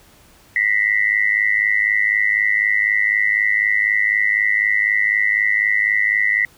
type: tone with amplitude modulation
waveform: sine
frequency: 1975.5 Hz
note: B6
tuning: in tune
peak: -10 dBFS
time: 0.56-6.45 s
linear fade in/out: 2 ms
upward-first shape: sine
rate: 104 Hz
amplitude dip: 95%
effects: pink hiss -50 dBFS RMS until 6.57 s